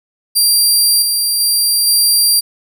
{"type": "tone with level steps", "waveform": "20% pulse", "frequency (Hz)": 4735, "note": "D8", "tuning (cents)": 13, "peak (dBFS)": [-3, -7, -5, -3], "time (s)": [0.35, 2.41], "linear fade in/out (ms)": 20, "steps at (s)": [1.02, 1.4, 1.87], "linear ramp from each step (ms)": 2, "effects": []}